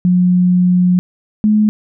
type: tone pair in turn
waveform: sine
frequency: 180 / 212.7 Hz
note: F#3 / G#3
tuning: -47 / +42 cents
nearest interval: minor third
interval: 289 cents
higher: second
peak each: -8 dBFS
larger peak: neither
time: 0.05-0.99 / 1.44-1.69 s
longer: first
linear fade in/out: 0 ms
effects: none